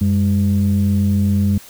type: tone pair together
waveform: sine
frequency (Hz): 93.7 / 201.6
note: F#2 / G3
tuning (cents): +22 / +49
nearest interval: octave + minor second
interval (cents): 1327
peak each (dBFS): -14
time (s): 0.01-1.58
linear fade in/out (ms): 5
effects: tanh soft clip ceiling -8 dBFS + white hiss -41 dBFS RMS until 1.69 s